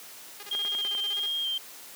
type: tone bursts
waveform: 5% pulse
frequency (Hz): 410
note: G#4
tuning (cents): -22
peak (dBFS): -30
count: 14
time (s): 0.4-1.261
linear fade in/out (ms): 0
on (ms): 29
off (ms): 35
type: tone with vibrato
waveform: sine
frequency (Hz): 3191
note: G7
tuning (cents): +30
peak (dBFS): -27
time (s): 0.51-1.58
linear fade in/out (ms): 5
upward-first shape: square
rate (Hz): 1.6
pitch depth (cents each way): 20
type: click train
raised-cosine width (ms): 0.5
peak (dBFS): -25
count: 5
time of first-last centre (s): 0.55-0.95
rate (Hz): 10
effects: white hiss -46 dBFS RMS until 1.95 s + high-pass 200 Hz 12 dB/octave